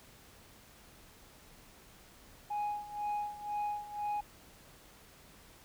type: tone with tremolo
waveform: sine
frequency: 830.6 Hz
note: G#5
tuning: in tune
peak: -29 dBFS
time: 2.5-4.21 s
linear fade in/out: 10 ms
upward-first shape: sine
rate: 2 Hz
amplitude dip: 85%
effects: tanh soft clip ceiling -31 dBFS + pink hiss -58 dBFS RMS until 5.64 s